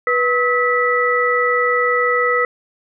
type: tone cluster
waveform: sine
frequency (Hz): 489.8 / 1284 / 1965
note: B4 / E6 / B6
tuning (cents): -14 / -46 / -9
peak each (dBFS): -18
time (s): 0.07-2.45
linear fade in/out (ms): 2
effects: none